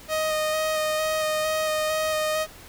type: tone with vibrato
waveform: sawtooth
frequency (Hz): 622.3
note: D#5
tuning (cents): 0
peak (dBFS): -19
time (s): 0.08-2.47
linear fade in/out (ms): 50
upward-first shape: square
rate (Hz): 2.2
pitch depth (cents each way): 11
effects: pink hiss -46 dBFS RMS until 2.68 s